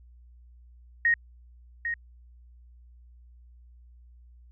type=tone with echo; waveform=sine; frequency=1868 Hz; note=A#6; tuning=3 cents sharp; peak=-19 dBFS; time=1.05-1.14 s; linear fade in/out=2 ms; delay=800 ms; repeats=1; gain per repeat=-8 dB; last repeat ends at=1.94 s; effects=added 60 Hz sine -50 dBFS peak until 4.51 s